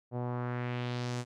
sawtooth tone with low-pass filter sweep, 122.6 Hz, B2, 12 cents flat, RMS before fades -35 dBFS, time 0.11-1.25 s, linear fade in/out 50 ms, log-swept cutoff 650 to 8200 Hz, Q 1.7, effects none

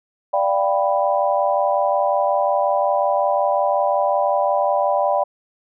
sine chord, G dominant seventh, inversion second, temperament equal, 587.3 / 698.5 / 784 / 987.8 Hz, D5 / F5 / G5 / B5, 0 / 0 / 0 / 0 cents, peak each -19 / -23 / -21 / -23 dBFS, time 0.33-5.24 s, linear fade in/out 10 ms, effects none

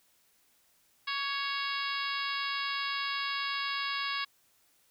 harmonic tone with a mistuned harmonic, 554.4 Hz, C#5, in tune, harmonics 2 / 3 / 4 / 5 / 6 / 7 / 8 / 9, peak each -36 / -38 / -39 / -40 / -41 / -41 / -42 / -43 dBFS, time 1.07-4.25 s, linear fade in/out 10 ms, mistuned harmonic 2, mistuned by +22 cents, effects white hiss -68 dBFS RMS until 4.9 s

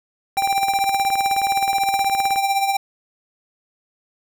square tone with tremolo, 787 Hz, G5, 7 cents sharp, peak -15 dBFS, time 0.37-2.77 s, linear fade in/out 5 ms, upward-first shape triangle, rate 16 Hz, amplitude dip 65%
click train, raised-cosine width 0.5 ms, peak -16 dBFS, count 39, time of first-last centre 0.37-2.36 s, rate 19.1 Hz
effects none

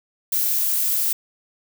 violet noise, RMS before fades -21 dBFS, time 0.32-1.13 s, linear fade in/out 5 ms, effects none

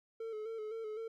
triangle tone with vibrato, 440 Hz, A4, in tune, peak -37 dBFS, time 0.2-1.08 s, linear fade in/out 5 ms, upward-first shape square, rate 3.9 Hz, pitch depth 45 cents each way, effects none

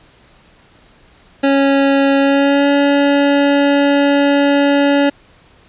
25% pulse tone with pitch glide, 276 to 283.4 Hz, C#4 to C#4, -7 to +38 cents, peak -6 dBFS, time 1.43-5.1 s, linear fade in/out 10 ms, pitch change +45 cents, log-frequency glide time 2.19-2.68 s, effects pink hiss -48 dBFS RMS until 5.68 s + resampled to 8000 Hz

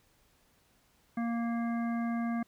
harmonic tone, 233.1 Hz, A#3, in tune, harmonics 1 / 3 / 5 / 7 / 9, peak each -30 / -40 / -44 / -47 / -49 dBFS, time 1.17-2.43 s, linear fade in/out 5 ms, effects pink hiss -68 dBFS RMS until 2.47 s

